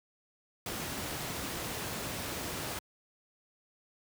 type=noise; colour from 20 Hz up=pink; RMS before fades=-37 dBFS; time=0.66-2.79 s; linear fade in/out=2 ms; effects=high-pass 80 Hz 12 dB/octave